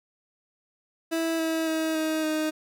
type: tone with pitch steps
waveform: 30% pulse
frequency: 327.6 / 323.3 / 319 / 314.8 / 310.6 Hz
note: E4 / E4 / D#4 / D#4 / D#4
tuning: -11 / -34 / +43 / +20 / -3 cents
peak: -22 dBFS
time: 1.11-2.51 s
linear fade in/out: 20 ms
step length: 280 ms
effects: none